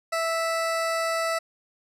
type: tone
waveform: 20% pulse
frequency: 658 Hz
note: E5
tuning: 3 cents flat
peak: -19 dBFS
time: 0.12-1.39 s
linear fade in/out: 10 ms
effects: low-pass 11000 Hz 12 dB/octave